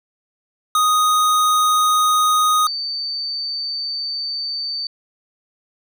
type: tone pair in turn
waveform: square / sine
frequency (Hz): 1244.5 / 4573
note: D#6 / D8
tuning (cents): 0 / -47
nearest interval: octave + major seventh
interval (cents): 2253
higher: second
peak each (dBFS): -14 / -22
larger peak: first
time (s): 0.75-2.67 / 2.67-4.87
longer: second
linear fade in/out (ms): 2
effects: none